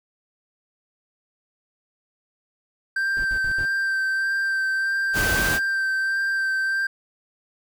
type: tone with vibrato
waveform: triangle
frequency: 1568 Hz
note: G6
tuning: in tune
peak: -19 dBFS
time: 2.96-6.87 s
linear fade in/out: 5 ms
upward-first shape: sine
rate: 1.6 Hz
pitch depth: 15 cents each way
type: noise bursts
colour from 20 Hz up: brown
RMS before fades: -33 dBFS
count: 4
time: 3.17-3.653 s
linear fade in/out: 0 ms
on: 72 ms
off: 65 ms
type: noise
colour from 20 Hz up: pink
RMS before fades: -25 dBFS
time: 5.13-5.6 s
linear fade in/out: 50 ms
effects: none